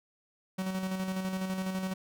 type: tone with tremolo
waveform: 45% pulse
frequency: 188.2 Hz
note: F#3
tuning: 30 cents sharp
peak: -30 dBFS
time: 0.58-1.94 s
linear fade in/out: 10 ms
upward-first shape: square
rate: 12 Hz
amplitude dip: 40%
effects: none